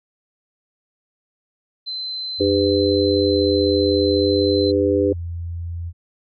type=tone; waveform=sine; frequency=4068 Hz; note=C8; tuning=50 cents flat; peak=-25 dBFS; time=1.86-4.72 s; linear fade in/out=20 ms
type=tone with vibrato; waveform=sine; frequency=87 Hz; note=F2; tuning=6 cents flat; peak=-25 dBFS; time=2.38-5.93 s; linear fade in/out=50 ms; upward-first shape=square; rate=0.54 Hz; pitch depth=35 cents each way
type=harmonic tone; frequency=100 Hz; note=G2; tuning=35 cents sharp; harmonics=3 / 4 / 5; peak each=-20 / -18 / -20 dBFS; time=2.4-5.13 s; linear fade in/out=5 ms
effects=none